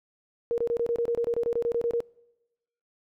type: tone bursts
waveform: sine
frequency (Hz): 470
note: A#4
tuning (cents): +14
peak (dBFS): -23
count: 16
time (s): 0.51-2.004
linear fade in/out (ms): 0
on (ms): 69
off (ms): 26
effects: noise-tail reverb RT60 1.0 s tail -26 dB re dry